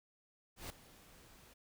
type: noise with ADSR envelope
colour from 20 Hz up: pink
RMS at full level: -44 dBFS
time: 0.56-1.54 s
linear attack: 140 ms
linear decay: 4 ms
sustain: -17 dB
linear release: 11 ms
effects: none